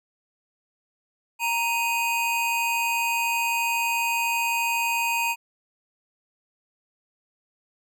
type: tone pair together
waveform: square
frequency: 931 / 2503 Hz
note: A#5 / D#7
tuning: -2 / +10 cents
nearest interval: octave + perfect fourth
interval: 1712 cents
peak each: -26 dBFS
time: 1.39-5.36 s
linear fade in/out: 50 ms
effects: none